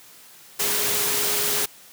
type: tone in noise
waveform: sine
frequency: 415.3 Hz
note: G#4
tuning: in tune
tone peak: -33 dBFS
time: 0.59-1.66 s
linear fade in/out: 10 ms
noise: white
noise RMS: -23 dBFS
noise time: 0.59-1.66 s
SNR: -13 dB
effects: white hiss -48 dBFS RMS until 1.92 s + high-pass 100 Hz 12 dB/octave